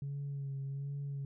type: tone with vibrato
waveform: sine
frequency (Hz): 139.2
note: C#3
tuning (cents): +8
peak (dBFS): -35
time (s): 0.02-1.25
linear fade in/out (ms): 2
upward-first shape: sine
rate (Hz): 1.3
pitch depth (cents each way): 30
effects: tanh soft clip ceiling -34 dBFS